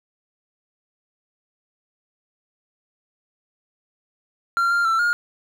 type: tone with pitch steps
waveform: triangle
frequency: 1379 / 1395 / 1337 / 1422 Hz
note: F6 / F6 / E6 / F6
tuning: -22 / -2 / +24 / +31 cents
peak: -15 dBFS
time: 4.57-5.13 s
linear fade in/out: 0 ms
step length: 140 ms
effects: none